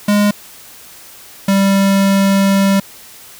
square tone pair in turn, 206 / 196.1 Hz, G#3 / G3, -14 / +1 cents, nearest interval minor second, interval 85 cents, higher first, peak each -10 dBFS, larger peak neither, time 0.08-0.31 / 1.48-2.8 s, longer second, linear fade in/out 5 ms, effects white hiss -38 dBFS RMS until 3.39 s

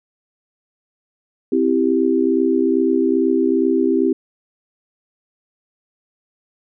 sine chord, C major, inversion none, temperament equal, 261.6 / 329.6 / 392 Hz, C4 / E4 / G4, 0 / 0 / 0 cents, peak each -18 dBFS, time 1.52-4.13 s, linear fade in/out 5 ms, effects none

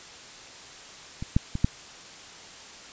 clicks, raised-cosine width 5 ms, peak -20 / -7 / -16 / -7 dBFS, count 4, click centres 1.225 / 1.365 / 1.554 / 1.645 s, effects white hiss -45 dBFS RMS until 2.92 s + resampled to 16000 Hz

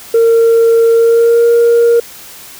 sine tone with pitch glide, 458.9 to 468.8 Hz, A#4 to A#4, -27 to +10 cents, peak -3 dBFS, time 0.14-2 s, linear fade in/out 5 ms, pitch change +37 cents, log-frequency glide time 0.93-1.47 s, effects tanh soft clip ceiling -3 dBFS + white hiss -33 dBFS RMS until 2.59 s

